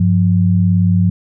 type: tone pair together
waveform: sine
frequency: 99.08 / 177.1 Hz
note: G2 / F3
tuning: +19 / +24 cents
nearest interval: minor seventh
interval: 1005 cents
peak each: -12 dBFS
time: 0-1.1 s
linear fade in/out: 5 ms
effects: none